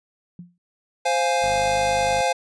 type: tone with exponential decay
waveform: sine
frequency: 175.5 Hz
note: F3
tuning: 9 cents sharp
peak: -32 dBFS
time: 0.39-0.58 s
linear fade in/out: 2 ms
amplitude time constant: 41 ms
type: chord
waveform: square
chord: F minor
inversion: second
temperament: equal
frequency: 523.3 / 698.5 / 830.6 Hz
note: C5 / F5 / Ab5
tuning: 0 / 0 / 0 cents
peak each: -24 dBFS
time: 1.05-2.33 s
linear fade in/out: 10 ms
type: tone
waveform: 15% pulse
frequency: 51 Hz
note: G#1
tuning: 31 cents flat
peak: -27 dBFS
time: 1.42-2.22 s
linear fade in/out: 10 ms
effects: resampled to 22050 Hz